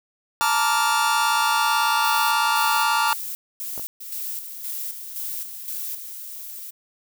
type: chord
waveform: 45% pulse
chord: Bb major seventh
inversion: third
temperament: just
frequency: 874.1 / 932.3 / 1165.4 / 1398.5 Hz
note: A5 / Bb5 / D6 / F6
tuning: -12 / 0 / -14 / +2 cents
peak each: -24 dBFS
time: 0.41-3.13 s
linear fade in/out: 0 ms
type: noise bursts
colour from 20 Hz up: violet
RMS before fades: -31 dBFS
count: 8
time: 2.04-5.95 s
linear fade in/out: 0 ms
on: 270 ms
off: 250 ms
type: clicks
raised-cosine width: 1 ms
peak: -24 dBFS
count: 2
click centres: 3.778 / 3.796 s
type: noise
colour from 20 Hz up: violet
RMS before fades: -36 dBFS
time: 4-6.71 s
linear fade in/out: 10 ms
effects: none